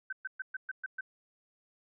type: tone bursts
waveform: sine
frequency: 1536 Hz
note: G6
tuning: 36 cents flat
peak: -34 dBFS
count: 7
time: 0.1-1.009 s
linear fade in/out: 5 ms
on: 27 ms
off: 120 ms
effects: none